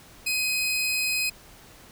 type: tone pair together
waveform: sawtooth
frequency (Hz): 2513 / 4181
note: D#7 / C8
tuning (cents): +17 / -2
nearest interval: major sixth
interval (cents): 881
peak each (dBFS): -21 / -30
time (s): 0.26-1.3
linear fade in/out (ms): 10
effects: pink hiss -50 dBFS RMS until 1.91 s